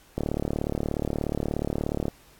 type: click train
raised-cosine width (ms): 2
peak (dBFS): -13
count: 71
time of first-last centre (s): 0.18-2.082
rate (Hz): 36.8
effects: pink hiss -56 dBFS RMS until 2.39 s + AAC 64 kbps